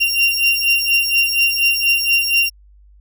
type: beating tone pair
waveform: 35% pulse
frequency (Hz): 2768 / 2772.2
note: F7 / F7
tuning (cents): -16 / -13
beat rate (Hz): 4.2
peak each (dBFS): -15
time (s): 0-2.5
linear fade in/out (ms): 20
effects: added 50 Hz sine -44 dBFS peak until 3 s